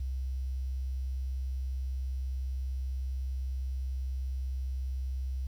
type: tone with quantisation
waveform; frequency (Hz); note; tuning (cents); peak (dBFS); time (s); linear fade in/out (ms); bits
sine; 65.1; C2; -8; -31; 0-5.47; 5; 10
effects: none